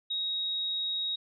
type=tone; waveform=sine; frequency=3784 Hz; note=A#7; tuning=25 cents sharp; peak=-29 dBFS; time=0.1-1.16 s; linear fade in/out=10 ms; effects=none